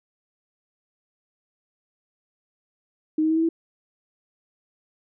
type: tone with pitch steps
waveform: sine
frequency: 311.1 / 315.6 / 320.2 / 324.9 / 329.6 Hz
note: D#4 / D#4 / D#4 / E4 / E4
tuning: 0 / +25 / +50 / -25 / 0 cents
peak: -18 dBFS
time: 3.18-3.49 s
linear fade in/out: 5 ms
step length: 62 ms
effects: none